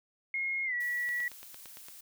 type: tone with pitch glide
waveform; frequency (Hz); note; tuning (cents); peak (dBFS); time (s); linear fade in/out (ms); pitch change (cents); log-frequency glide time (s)
sine; 2152 to 1939.5; C7 to B6; +48 to -32; -30; 0.34-1.28; 2; -180; 0.65-0.74
type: noise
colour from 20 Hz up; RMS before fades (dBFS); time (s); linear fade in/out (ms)
blue; -50; 0.8-2.01; 5
type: click train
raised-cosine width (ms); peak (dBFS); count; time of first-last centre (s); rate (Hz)
0.2; -30; 8; 1.09-1.885; 8.81
effects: none